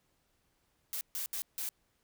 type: noise bursts at uneven times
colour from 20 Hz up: blue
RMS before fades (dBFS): -37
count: 4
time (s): 0.93-1.01 / 1.15-1.26 / 1.33-1.42 / 1.58-1.69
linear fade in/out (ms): 0
effects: pink hiss -75 dBFS RMS until 2.03 s